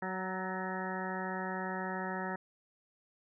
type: harmonic tone with a mistuned harmonic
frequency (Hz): 186.8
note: F#3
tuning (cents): +17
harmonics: 1 / 2 / 3 / 4 / 5 / 7 / 8 / 9 / 10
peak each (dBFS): -40 / -43 / -45 / -43 / -42 / -45 / -49 / -45 / -45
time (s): 0.02-2.36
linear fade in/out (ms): 5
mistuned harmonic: 9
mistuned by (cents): +30
effects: none